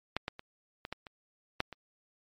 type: clicks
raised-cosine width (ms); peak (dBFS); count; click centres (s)
0.3; -14 / -18 / -28 / -22 / -20 / -30 / -12 / -27; 8; 0.166 / 0.281 / 0.394 / 0.851 / 0.926 / 1.068 / 1.604 / 1.727
effects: MP3 64 kbps